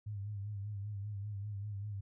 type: tone with vibrato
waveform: sine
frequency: 102.1 Hz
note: G#2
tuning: 29 cents flat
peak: -38 dBFS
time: 0.06-2.01 s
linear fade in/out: 10 ms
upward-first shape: sine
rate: 5.1 Hz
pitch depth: 65 cents each way
effects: none